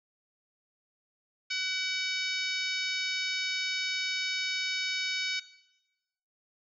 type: harmonic tone with a mistuned harmonic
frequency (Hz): 747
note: F#5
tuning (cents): +16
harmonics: 2 / 3 / 4 / 5 / 6 / 7 / 8 / 9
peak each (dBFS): -39 / -34 / -39 / -37 / -39 / -38 / -47 / -47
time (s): 1.5-5.4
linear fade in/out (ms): 10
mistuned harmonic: 3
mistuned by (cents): +31
effects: noise-tail reverb RT60 1.0 s tail -17 dB re dry